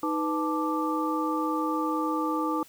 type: tone cluster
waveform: sine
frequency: 313.1 / 496.6 / 876 / 1175 Hz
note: D#4 / B4 / A5 / D6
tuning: +11 / +9 / -8 / +1 cents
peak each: -28 / -34 / -33 / -30 dBFS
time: 0.03-2.63 s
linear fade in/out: 2 ms
effects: white hiss -54 dBFS RMS until 2.68 s